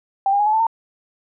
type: tone with pitch steps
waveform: sine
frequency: 784 / 807.4 / 831.6 / 856.4 / 882 / 908.4 Hz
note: G5 / G#5 / G#5 / A5 / A5 / A#5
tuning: 0 / -49 / +2 / -47 / +4 / -45 cents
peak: -14 dBFS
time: 0.26-0.668 s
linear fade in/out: 2 ms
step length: 68 ms
effects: none